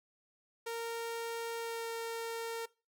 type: tone with pitch glide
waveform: sawtooth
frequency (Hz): 461.9 to 458.7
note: A#4 to A#4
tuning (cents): -16 to -28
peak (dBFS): -33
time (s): 0.66-2.66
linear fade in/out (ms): 10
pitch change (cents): -12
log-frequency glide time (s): 1.56-1.87
effects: noise-tail reverb RT60 0.3 s tail -21 dB re dry